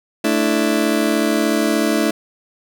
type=chord; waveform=30% pulse; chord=A suspended fourth; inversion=none; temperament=just; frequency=220 / 293.3 / 330 Hz; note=A3 / D4 / E4; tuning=0 / -2 / +2 cents; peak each=-17 dBFS; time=0.24-2.11 s; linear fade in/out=5 ms; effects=none